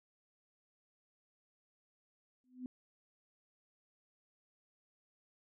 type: tone with exponential growth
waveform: sine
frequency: 252.7 Hz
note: B3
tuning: 40 cents sharp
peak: -37 dBFS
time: 2.44-2.66 s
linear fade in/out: 1 ms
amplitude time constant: 47 ms
effects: none